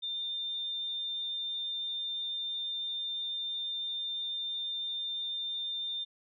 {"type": "tone", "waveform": "sine", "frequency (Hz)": 3603, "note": "A7", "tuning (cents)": 40, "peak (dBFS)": -33, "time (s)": [0.02, 6.05], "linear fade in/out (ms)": 20, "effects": []}